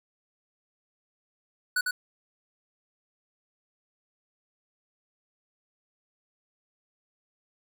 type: tone with echo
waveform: square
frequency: 1480 Hz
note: F#6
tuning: in tune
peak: -24 dBFS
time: 1.76-1.81 s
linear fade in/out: 5 ms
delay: 100 ms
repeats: 1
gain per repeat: -3 dB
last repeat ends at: 1.91 s
effects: none